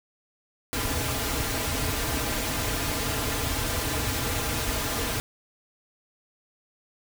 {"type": "noise with comb filter", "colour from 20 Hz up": "pink", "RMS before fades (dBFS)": -28, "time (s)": [0.73, 5.2], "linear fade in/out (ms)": 0, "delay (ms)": 5.4, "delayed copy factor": -0.8, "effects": []}